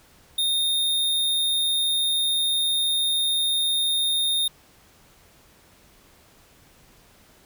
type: tone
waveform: square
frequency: 3673 Hz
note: A#7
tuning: 26 cents flat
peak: -21 dBFS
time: 0.38-4.48 s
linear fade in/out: 5 ms
effects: pink hiss -55 dBFS RMS until 7.45 s